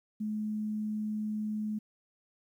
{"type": "tone", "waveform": "sine", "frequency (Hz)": 213.4, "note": "G#3", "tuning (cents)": 47, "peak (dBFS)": -31, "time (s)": [0.2, 1.79], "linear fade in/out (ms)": 10, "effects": ["11-bit"]}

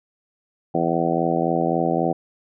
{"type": "harmonic tone", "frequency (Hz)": 83.7, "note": "E2", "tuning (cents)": 27, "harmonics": [2, 3, 4, 5, 6, 7, 8, 9], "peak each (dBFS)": [-26, -27, -25, -29, -27, -28, -27, -25], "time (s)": [0.74, 2.13], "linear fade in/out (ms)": 10, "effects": []}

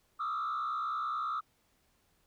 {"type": "tone with frequency modulation", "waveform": "sine", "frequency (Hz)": 1254, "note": "D#6", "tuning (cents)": 13, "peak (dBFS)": -30, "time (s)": [0.19, 1.41], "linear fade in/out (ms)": 20, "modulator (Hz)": 64.7, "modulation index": 1.3, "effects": ["tanh soft clip ceiling -30 dBFS", "pink hiss -72 dBFS RMS until 2.26 s"]}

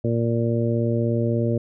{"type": "harmonic tone", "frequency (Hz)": 116.54, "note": "A#2", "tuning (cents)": 0, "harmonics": [1, 2, 3, 4, 5], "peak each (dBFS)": [-22, -25, -27, -28, -29], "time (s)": [0.04, 1.58], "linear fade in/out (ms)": 5, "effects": []}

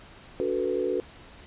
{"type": "chord", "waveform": "sine", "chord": "B minor seventh", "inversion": "first", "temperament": "equal with one note detuned", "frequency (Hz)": [289, 370, 440, 493.9], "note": ["D4", "F#4", "A4", "B4"], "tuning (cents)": [-28, 0, 0, 0], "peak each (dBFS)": [-34, -28, -30, -30], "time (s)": [0.4, 1], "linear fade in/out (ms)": 0, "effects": ["pink hiss -49 dBFS RMS until 1.46 s", "resampled to 8000 Hz"]}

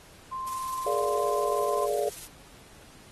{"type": "tone with pitch glide", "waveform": "sine", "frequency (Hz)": [1046.5, 1037.5], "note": ["C6", "C6"], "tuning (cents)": [0, -15], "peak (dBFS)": -31, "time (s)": [0.31, 1.87], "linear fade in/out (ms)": 20, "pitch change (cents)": -15, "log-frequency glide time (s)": [0.43, 1.31]}
{"type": "noise with tremolo", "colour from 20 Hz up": "blue", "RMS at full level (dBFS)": -38, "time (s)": [0.47, 2.27], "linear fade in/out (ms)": 2, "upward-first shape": "sine", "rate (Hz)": 20, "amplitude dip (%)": 50}
{"type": "chord", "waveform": "sine", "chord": "Bb dominant seventh", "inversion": "third", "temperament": "just", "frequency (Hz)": [419.5, 466.2, 582.7, 699.2], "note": ["Ab4", "Bb4", "D5", "F5"], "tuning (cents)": [17, 0, -14, 2], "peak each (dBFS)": [-29, -34, -30, -33], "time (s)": [0.86, 2.09], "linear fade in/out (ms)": 5}
{"effects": ["pink hiss -53 dBFS RMS until 3.11 s", "AAC 32 kbps"]}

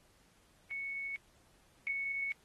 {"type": "tone pair in turn", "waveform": "sine", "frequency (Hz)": [2213, 2213], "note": ["C#7", "C#7"], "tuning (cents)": [-3, -3], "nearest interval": "unison", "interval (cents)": 0, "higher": "neither", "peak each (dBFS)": [-37, -34], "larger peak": "second", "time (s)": [[0.71, 1.16], [1.87, 2.32]], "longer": "neither", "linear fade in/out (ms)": 0, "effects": ["pink hiss -68 dBFS RMS until 2.44 s", "AAC 32 kbps"]}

